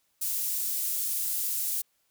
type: high-pass noise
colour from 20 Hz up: pink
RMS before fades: -30 dBFS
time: 0.21-1.82 s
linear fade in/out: 10 ms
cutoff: 11000 Hz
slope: 12 dB/octave
effects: white hiss -72 dBFS RMS until 2.1 s